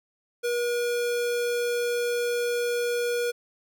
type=tone; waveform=square; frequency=480.2 Hz; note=B4; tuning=49 cents flat; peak=-25 dBFS; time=0.43-3.32 s; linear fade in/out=20 ms; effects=none